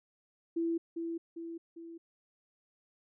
sine tone with echo, 333.2 Hz, E4, 19 cents sharp, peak -29 dBFS, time 0.56-0.78 s, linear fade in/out 10 ms, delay 400 ms, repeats 3, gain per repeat -5 dB, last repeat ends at 1.98 s, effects none

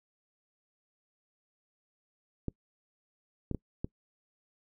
clicks, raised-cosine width 3 ms, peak -20 dBFS, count 4, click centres 2.483 / 3.513 / 3.547 / 3.845 s, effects noise-tail reverb RT60 0.1 s tail -25 dB re dry

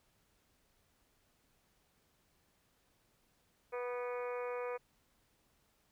harmonic tone with a mistuned harmonic, 245.1 Hz, B3, 13 cents flat, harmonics 2 / 3 / 4 / 5 / 6 / 7 / 8 / 9 / 10, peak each -38 / -51 / -47 / -48 / -55 / -56 / -59 / -53 / -55 dBFS, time 3.72-4.78 s, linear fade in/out 20 ms, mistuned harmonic 6, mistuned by +33 cents, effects pink hiss -74 dBFS RMS until 5.91 s

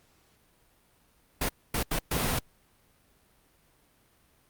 pink noise bursts at uneven times, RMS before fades -28 dBFS, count 4, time 1.41-1.49 / 1.74-1.83 / 1.91-1.99 / 2.11-2.39 s, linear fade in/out 5 ms, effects pink hiss -65 dBFS RMS until 4.49 s + Opus 48 kbps

